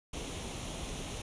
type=noise with comb filter; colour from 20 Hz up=pink; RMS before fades=-40 dBFS; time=0.13-1.22 s; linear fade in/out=5 ms; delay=0.31 ms; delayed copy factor=+0.5; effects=resampled to 22050 Hz